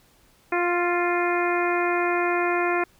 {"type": "harmonic tone with a mistuned harmonic", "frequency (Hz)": 350.8, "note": "F4", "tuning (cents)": 8, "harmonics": [1, 2, 3, 4, 5, 6, 7], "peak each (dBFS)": [-24, -27, -29, -30, -31, -32, -32], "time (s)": [0.52, 2.84], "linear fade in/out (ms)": 5, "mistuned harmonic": 4, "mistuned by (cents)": -18, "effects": ["pink hiss -59 dBFS RMS until 2.99 s"]}